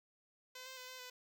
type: tone with pitch steps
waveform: 5% pulse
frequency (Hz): 510 / 521 / 506 / 513 / 501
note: C5 / C5 / B4 / C5 / B4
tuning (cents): -44 / -7 / +42 / -34 / +25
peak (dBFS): -37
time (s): 0.55-1.1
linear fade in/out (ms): 5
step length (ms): 110
effects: none